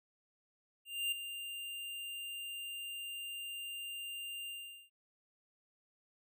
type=tone with ADSR envelope; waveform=square; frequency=2794 Hz; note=F7; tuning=in tune; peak=-32 dBFS; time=0.85-4.9 s; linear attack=270 ms; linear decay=6 ms; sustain=-10 dB; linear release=420 ms; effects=none